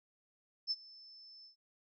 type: tone with ADSR envelope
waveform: sine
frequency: 5274 Hz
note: E8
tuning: in tune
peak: -30 dBFS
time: 0.67-1.56 s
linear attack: 40 ms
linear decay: 39 ms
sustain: -23 dB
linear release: 110 ms
effects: none